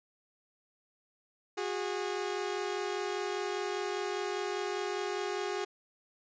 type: tone pair together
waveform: sawtooth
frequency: 364.8 / 409.8 Hz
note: F#4 / G#4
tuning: -24 / -23 cents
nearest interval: major second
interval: 201 cents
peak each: -32 / -31 dBFS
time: 1.57-5.65 s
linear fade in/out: 10 ms
effects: resampled to 16000 Hz